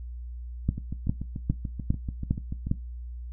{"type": "two click trains", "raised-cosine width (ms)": 5, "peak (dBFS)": [-20, -11], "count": [14, 6], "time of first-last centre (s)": [[0.78, 2.67], [0.69, 2.714]], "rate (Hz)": [6.88, 2.47], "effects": ["noise-tail reverb RT60 0.2 s tail -17 dB re dry", "added 60 Hz sine -35 dBFS peak until 3.32 s"]}